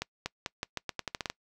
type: accelerating click train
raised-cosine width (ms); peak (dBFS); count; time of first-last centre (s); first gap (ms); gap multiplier
0.2; -15; 12; 0.02-1.3; 240; 0.84
effects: noise-tail reverb RT60 0.1 s tail -24 dB re dry